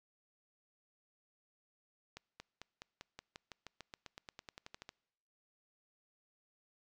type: accelerating click train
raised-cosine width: 0.2 ms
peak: -30 dBFS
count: 21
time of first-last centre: 2.17-4.891 s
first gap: 230 ms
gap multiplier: 0.94
effects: noise-tail reverb RT60 1.0 s tail -26 dB re dry